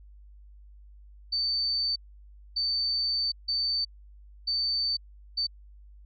sine tone bursts at uneven times, 4561 Hz, C#8, 49 cents sharp, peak -25 dBFS, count 5, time 1.32-1.96 / 2.56-3.32 / 3.48-3.85 / 4.47-4.97 / 5.37-5.47 s, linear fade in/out 10 ms, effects added 50 Hz sine -48 dBFS peak until 6.05 s

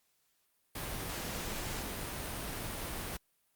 pink noise, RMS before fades -39 dBFS, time 0.75-3.17 s, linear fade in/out 5 ms, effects white hiss -75 dBFS RMS until 3.55 s + Opus 48 kbps

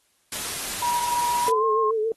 white noise, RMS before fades -30 dBFS, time 0.32-1.5 s, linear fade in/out 2 ms
sine tone with pitch glide, 963 to 1068.5 Hz, B5 to C6, -44 to +36 cents, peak -21 dBFS, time 0.82-1.91 s, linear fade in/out 5 ms, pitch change +180 cents, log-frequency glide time 1.44-1.64 s
sine tone with vibrato, 440 Hz, A4, in tune, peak -21 dBFS, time 1.48-2.12 s, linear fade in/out 2 ms, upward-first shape sine, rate 7.1 Hz, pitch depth 53 cents each way
effects white hiss -66 dBFS RMS until 2.16 s + AAC 32 kbps

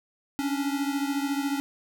square beating tone pair, 277.2 / 291.2 Hz, C#4 / D4, 0 / -15 cents, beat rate 14 Hz, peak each -28 / -32 dBFS, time 0.39-1.6 s, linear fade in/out 0 ms, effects none

